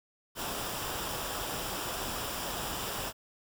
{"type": "noise with comb filter", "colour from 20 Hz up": "pink", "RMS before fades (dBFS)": -36, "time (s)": [0.35, 3.13], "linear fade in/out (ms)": 50, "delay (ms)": 0.47, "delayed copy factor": -0.5, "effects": []}